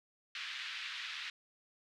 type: band-pass noise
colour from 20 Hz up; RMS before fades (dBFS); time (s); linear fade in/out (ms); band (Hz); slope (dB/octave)
white; -43; 0.35-1.3; 2; 1500 to 3700; 24
effects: none